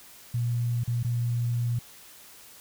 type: tone with dropouts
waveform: sine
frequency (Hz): 119.5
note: A#2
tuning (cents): +43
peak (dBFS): -24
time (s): 0.34-1.79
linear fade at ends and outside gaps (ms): 5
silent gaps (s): 0.837-0.876 / 1.03-1.046
effects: white hiss -50 dBFS RMS until 2.6 s